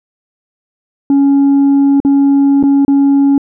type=tone with dropouts; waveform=sine; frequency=278.6 Hz; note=C#4; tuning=9 cents sharp; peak=-3 dBFS; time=1.1-3.38 s; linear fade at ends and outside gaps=2 ms; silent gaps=2.002-2.049 / 2.628-2.636 / 2.85-2.88 s; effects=tanh soft clip ceiling -5 dBFS